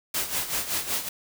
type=noise with tremolo; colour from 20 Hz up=white; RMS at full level=-26 dBFS; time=0.14-1.09 s; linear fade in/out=5 ms; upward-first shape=sine; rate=5.3 Hz; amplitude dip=70%; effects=none